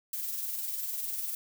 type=noise with tremolo; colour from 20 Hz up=violet; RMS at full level=-33 dBFS; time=0.13-1.35 s; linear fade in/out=2 ms; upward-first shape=sine; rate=20 Hz; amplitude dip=45%; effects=none